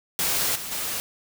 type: noise with level steps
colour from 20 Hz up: white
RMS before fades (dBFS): -24 / -34 / -29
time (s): 0.19-1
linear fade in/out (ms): 0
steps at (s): 0.55 / 0.71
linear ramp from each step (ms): 10
effects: none